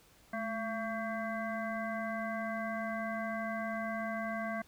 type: harmonic tone with a mistuned harmonic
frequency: 225.6 Hz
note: A3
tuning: 44 cents sharp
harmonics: 1 / 3 / 5 / 7 / 9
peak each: -39 / -38 / -43 / -42 / -45 dBFS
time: 0.33-4.62 s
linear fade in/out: 5 ms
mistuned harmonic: 1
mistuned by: -73 cents
effects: pink hiss -63 dBFS RMS until 4.67 s

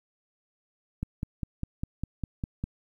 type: click train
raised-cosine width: 5 ms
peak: -18 dBFS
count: 9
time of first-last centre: 1.03-2.64 s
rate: 4.97 Hz
effects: 10-bit

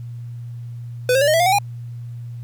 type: tone with pitch steps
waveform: square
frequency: 500 / 535.9 / 574.3 / 615.6 / 659.8 / 707.1 / 757.9 / 812.3 Hz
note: B4 / C5 / D5 / D#5 / E5 / F5 / F#5 / G#5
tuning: +21 / +41 / -39 / -19 / +1 / +21 / +41 / -39 cents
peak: -14 dBFS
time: 1.09-1.586 s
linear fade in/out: 2 ms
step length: 62 ms
effects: added 119 Hz sine -29 dBFS peak until 2.43 s + pink hiss -59 dBFS RMS until 2.43 s

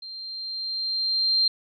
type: tone with level ramp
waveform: sine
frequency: 4169 Hz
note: C8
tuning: 7 cents flat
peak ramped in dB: -36 to -17 dBFS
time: 0.02-1.48 s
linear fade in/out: 5 ms
effects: none

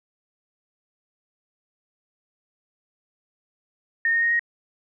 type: tone with pitch steps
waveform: sine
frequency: 1835 / 1848.8 / 1862.8 / 1876.8 Hz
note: A#6 / A#6 / A#6 / A#6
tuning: -28 / -15 / -2 / +11 cents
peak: -18 dBFS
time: 4.05-4.394 s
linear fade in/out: 2 ms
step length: 86 ms
effects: none

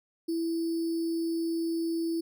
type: tone with sample-and-hold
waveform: sine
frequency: 331.1 Hz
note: E4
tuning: 8 cents sharp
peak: -27 dBFS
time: 0.28-2.21 s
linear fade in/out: 10 ms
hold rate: 4900 Hz
effects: none

